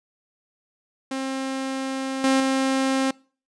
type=tone with level steps; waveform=sawtooth; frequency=266.4 Hz; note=C4; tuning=31 cents sharp; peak=-22 / -13 / -16 dBFS; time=1.11-3.11 s; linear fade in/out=5 ms; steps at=2.24 / 2.4 s; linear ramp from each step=2 ms; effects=noise-tail reverb RT60 0.4 s tail -24 dB re dry + resampled to 22050 Hz